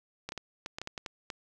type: clicks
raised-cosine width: 0.2 ms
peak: -20 dBFS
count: 10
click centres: 0.29 / 0.321 / 0.377 / 0.661 / 0.785 / 0.816 / 0.874 / 0.978 / 1.062 / 1.302 s
effects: none